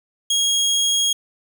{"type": "tone", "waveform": "25% pulse", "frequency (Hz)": 3283, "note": "G#7", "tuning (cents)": -21, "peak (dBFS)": -13, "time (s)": [0.3, 1.13], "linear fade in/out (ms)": 5, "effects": ["9-bit"]}